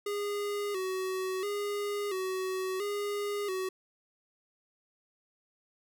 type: tone with vibrato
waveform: square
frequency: 392 Hz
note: G4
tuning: in tune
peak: -32 dBFS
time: 0.06-3.69 s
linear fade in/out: 5 ms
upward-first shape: square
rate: 0.73 Hz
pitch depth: 76 cents each way
effects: none